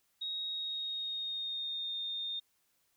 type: tone with pitch glide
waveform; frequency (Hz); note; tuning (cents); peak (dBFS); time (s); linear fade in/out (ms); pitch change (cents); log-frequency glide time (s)
sine; 3772 to 3654; A#7 to A#7; +20 to -35; -35; 0.21-2.4; 10; -55; 0.46-1.96
effects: white hiss -75 dBFS RMS until 2.96 s